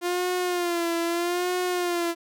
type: tone with vibrato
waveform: sawtooth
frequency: 349.2 Hz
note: F4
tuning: in tune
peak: -20 dBFS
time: 0.01-2.15 s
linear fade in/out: 50 ms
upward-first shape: sine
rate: 0.79 Hz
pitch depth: 64 cents each way
effects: none